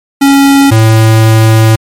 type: tone pair in turn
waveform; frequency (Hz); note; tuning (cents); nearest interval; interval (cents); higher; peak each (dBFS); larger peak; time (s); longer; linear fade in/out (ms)
square; 277.2 / 111.09; C#4 / A2; 0 / +17; octave + major third; 1583; first; -3; neither; 0.21-0.71 / 0.71-1.76; second; 10
effects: MP3 64 kbps